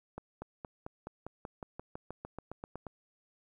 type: accelerating click train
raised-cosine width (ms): 1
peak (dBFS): -27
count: 17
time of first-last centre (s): 0.18-2.867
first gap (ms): 240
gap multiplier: 0.95
effects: 11-bit